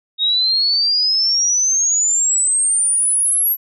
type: exponential sweep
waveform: sine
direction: up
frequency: 3729 to 11740 Hz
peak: -13 dBFS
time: 0.18-3.57 s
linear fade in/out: 50 ms
effects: none